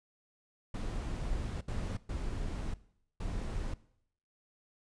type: noise bursts at uneven times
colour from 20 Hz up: brown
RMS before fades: -36 dBFS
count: 4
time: 0.74-1.61 / 1.68-1.97 / 2.09-2.74 / 3.2-3.74 s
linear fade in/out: 5 ms
effects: noise-tail reverb RT60 0.7 s tail -19 dB re dry + resampled to 22050 Hz